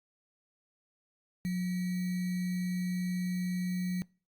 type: tone with sample-and-hold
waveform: sine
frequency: 181.1 Hz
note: F#3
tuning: 37 cents flat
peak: -29 dBFS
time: 1.45-4.02 s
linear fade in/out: 0 ms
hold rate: 2100 Hz
effects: noise-tail reverb RT60 0.4 s tail -26 dB re dry + Opus 48 kbps